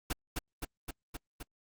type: noise with echo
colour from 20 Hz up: pink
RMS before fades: -33 dBFS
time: 0.1-0.13 s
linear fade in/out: 5 ms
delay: 260 ms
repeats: 5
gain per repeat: -2 dB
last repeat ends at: 1.43 s
effects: Opus 48 kbps